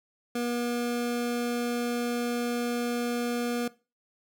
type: tone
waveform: 25% pulse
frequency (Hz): 240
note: B3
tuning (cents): -49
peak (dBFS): -24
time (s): 0.35-3.68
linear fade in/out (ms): 5
effects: noise-tail reverb RT60 0.3 s tail -19 dB re dry